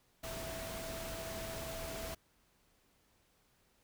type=tone in noise; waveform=sine; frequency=657 Hz; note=E5; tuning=6 cents flat; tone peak=-45 dBFS; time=0.23-2.15 s; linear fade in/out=10 ms; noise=pink; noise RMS=-44 dBFS; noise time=0.23-2.15 s; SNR=-4 dB; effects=pink hiss -72 dBFS RMS until 3.83 s